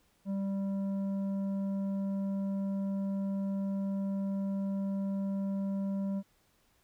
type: tone with tanh clipping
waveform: sine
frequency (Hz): 196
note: G3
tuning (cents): 0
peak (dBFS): -32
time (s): 0.25-6.23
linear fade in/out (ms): 50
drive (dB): 8
effects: pink hiss -70 dBFS RMS until 6.83 s